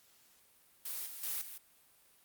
blue noise with level steps, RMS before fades -40 / -46 / -37 / -47 dBFS, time 0.85-1.58 s, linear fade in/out 5 ms, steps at 1.06 / 1.23 / 1.41 s, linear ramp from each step 5 ms, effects white hiss -66 dBFS RMS until 2.24 s + Opus 48 kbps

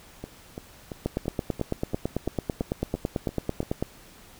two click trains, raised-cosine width 2 ms, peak -12 / -21 dBFS, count 26 / 11, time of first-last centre 1.06-3.825 / 0.24-3.63 s, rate 9.04 / 2.95 Hz, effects pink hiss -51 dBFS RMS until 4.39 s

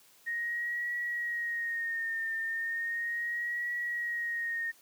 sine tone with vibrato, 1864.7 Hz, A#6, in tune, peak -31 dBFS, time 0.26-4.72 s, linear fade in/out 20 ms, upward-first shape triangle, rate 0.36 Hz, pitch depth 57 cents each way, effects white hiss -61 dBFS RMS until 4.81 s + high-pass 100 Hz 12 dB/octave

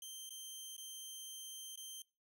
15% pulse tone with dropouts, 3136 Hz, G7, in tune, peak -40 dBFS, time 0.02-2.02 s, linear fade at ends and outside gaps 2 ms, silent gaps 0.293-0.305 / 0.766-0.779 / 1.758-1.774 s, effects noise-tail reverb RT60 0.3 s tail -22 dB re dry

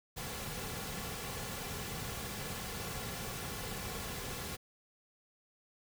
pink noise with comb filter, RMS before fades -41 dBFS, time 0.16-4.57 s, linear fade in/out 20 ms, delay 3.2 ms, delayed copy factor -0.5, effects none

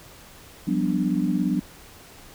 sine chord, G dominant seventh, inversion third, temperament equal with one note detuned, 178.49 / 196 / 246.9 / 293.7 Hz, F3 / G3 / B3 / D4, +38 / 0 / 0 / 0 cents, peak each -26 dBFS, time 0.67-1.6 s, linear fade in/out 10 ms, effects pink hiss -47 dBFS RMS until 2.34 s

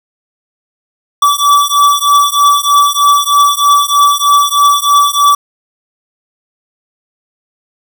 square beating tone pair, 1152 / 1155.2 Hz, D6 / D6, -34 / -29 cents, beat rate 3.2 Hz, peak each -10 dBFS, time 1.22-5.35 s, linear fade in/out 5 ms, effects none

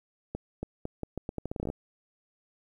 accelerating click train, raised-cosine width 2 ms, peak -20 dBFS, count 16, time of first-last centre 0.35-1.701 s, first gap 280 ms, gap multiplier 0.8, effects 10-bit

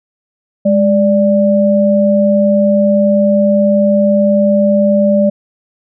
sine tone pair together, 205.7 / 587.3 Hz, G#3 / D5, -16 / 0 cents, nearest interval octave + tritone, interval 1816 cents, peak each -10 dBFS, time 0.65-5.3 s, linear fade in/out 10 ms, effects none

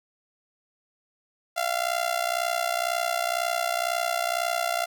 sawtooth tone with amplitude modulation, 690 Hz, F5, 21 cents flat, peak -17 dBFS, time 1.56-4.86 s, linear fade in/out 20 ms, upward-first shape sine, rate 62 Hz, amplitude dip 85%, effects none

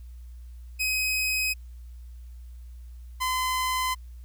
sawtooth tone pair in turn, 2527 / 1023.9 Hz, D#7 / C6, +26 / -38 cents, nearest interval octave + major third, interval 1564 cents, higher first, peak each -21 dBFS, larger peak neither, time 0.79-1.54 / 3.2-3.95 s, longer neither, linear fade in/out 20 ms, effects added 60 Hz sine -40 dBFS peak until 4.24 s + white hiss -66 dBFS RMS until 4.24 s

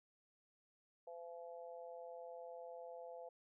harmonic tone, 170 Hz, F3, 46 cents flat, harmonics 3 / 4 / 5, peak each -51 / -53 / -59 dBFS, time 1.07-3.29 s, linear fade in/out 5 ms, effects none

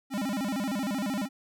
square tone with vibrato, 233.1 Hz, A#3, in tune, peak -29 dBFS, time 0.1-1.29 s, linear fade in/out 50 ms, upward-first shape square, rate 13 Hz, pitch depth 250 cents each way, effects none

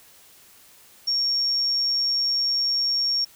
sine tone, 5530 Hz, F8, 18 cents flat, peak -20 dBFS, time 1.07-3.25 s, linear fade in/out 10 ms, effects white hiss -52 dBFS RMS until 3.35 s

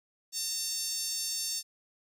5% pulse tone with high-pass filter, 905 Hz, A5, 48 cents sharp, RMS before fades -34 dBFS, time 0.32-1.63 s, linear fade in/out 50 ms, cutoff 5100 Hz, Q 1.9, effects none

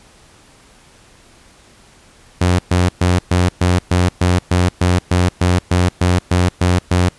sawtooth tone bursts, 89.7 Hz, F2, 47 cents sharp, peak -7 dBFS, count 16, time 2.41-7.09 s, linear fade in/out 5 ms, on 180 ms, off 120 ms, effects pink hiss -47 dBFS RMS until 7.18 s + resampled to 24000 Hz

